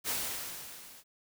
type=noise with level ramp; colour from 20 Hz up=white; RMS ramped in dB=-31 to -54 dBFS; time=0.04-1.04 s; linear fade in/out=50 ms; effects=none